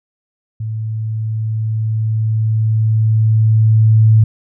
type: tone with level ramp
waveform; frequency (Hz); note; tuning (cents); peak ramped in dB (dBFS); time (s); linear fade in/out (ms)
sine; 110; A2; 0; -19 to -5; 0.6-4.24; 5
effects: none